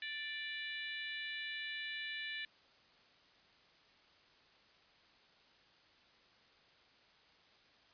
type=harmonic tone with a mistuned harmonic; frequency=587.3 Hz; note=D5; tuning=in tune; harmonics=3 / 4 / 5 / 6 / 7; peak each=-44 / -46 / -48 / -50 / -51 dBFS; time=0.02-2.45 s; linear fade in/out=2 ms; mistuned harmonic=7; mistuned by=-64 cents; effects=white hiss -66 dBFS RMS until 7.93 s + resampled to 11025 Hz